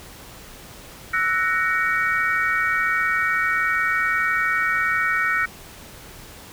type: chord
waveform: sine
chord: F# dominant seventh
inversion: third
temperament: equal with one note detuned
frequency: 1318.5 / 1480 / 1864.7 / 2259 Hz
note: E6 / F#6 / A#6 / C#7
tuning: 0 / 0 / 0 / +32 cents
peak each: -25 / -23 / -23 / -26 dBFS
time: 1.13-5.46 s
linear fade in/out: 10 ms
effects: pink hiss -42 dBFS RMS until 6.52 s